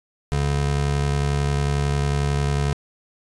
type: tone pair together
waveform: square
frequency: 71.1 / 142.2 Hz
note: C#2 / C#3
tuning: +45 / +45 cents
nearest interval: octave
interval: 1200 cents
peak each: -24 / -22 dBFS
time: 0.32-2.73 s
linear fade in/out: 0 ms
effects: resampled to 22050 Hz